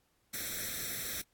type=noise with comb filter; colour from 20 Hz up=white; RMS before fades=-38 dBFS; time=0.33-1.22 s; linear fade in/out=10 ms; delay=0.52 ms; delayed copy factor=+0.85; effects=pink hiss -74 dBFS RMS until 1.33 s + AAC 64 kbps